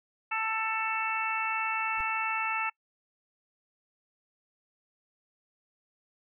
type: harmonic tone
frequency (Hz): 443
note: A4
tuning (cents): +12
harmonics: 2 / 3 / 4 / 5 / 6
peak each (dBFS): -34 / -33 / -39 / -36 / -33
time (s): 0.31-2.7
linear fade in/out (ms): 10
type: noise with exponential growth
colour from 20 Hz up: brown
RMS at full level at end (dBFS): -40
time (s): 1.94-2.01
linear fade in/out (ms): 1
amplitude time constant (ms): 15
effects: noise-tail reverb RT60 0.1 s tail -26 dB re dry